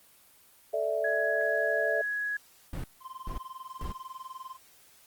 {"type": "chord", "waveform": "sine", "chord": "A suspended fourth", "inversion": "none", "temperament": "equal", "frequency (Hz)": [440, 587.3, 659.3], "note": ["A4", "D5", "E5"], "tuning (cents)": [0, 0, 0], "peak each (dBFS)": [-33, -31, -30], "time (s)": [0.73, 2.02], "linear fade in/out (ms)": 10}
{"type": "tone", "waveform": "sine", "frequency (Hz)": 1672, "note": "G#6", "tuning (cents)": 11, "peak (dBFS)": -29, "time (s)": [1.04, 2.37], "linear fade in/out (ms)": 5}
{"type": "noise bursts", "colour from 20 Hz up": "brown", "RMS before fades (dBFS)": -35, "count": 3, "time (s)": [2.73, 3.92], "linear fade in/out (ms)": 2, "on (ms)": 110, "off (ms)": 430}
{"type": "tone with tremolo", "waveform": "triangle", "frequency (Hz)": 1043, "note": "C6", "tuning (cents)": -6, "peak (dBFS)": -35, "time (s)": [3, 4.58], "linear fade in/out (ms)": 50, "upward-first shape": "sine", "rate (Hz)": 20, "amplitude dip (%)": 90}
{"effects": ["white hiss -59 dBFS RMS until 5.06 s", "Opus 24 kbps"]}